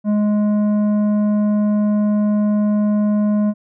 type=tone with tanh clipping; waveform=sine; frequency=209 Hz; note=G#3; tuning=11 cents sharp; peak=-15 dBFS; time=0.04-3.54 s; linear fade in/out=50 ms; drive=9 dB; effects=none